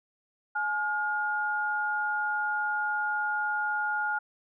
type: tone pair together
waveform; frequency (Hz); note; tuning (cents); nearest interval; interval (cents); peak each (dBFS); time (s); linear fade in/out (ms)
sine; 845.5 / 1422; G#5 / F6; +31 / +31; major sixth; 900; -31 / -28; 0.55-4.19; 10
effects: none